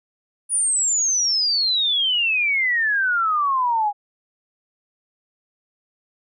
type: exponential sweep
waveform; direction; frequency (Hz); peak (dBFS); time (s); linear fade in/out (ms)
sine; down; 9790 to 806; -17; 0.49-3.93; 50
effects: none